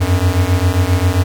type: beating tone pair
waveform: square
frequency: 87.31 / 94.81 Hz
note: F2 / F#2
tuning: 0 / +43 cents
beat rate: 7.5 Hz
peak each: -15 dBFS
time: 0-1.24 s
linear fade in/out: 20 ms
effects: none